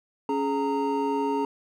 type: tone cluster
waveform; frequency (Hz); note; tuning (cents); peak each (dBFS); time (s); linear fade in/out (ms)
triangle; 277.6 / 419.9 / 924; C#4 / G#4 / A#5; +3 / +19 / -16; -26; 0.29-1.45; 2
effects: none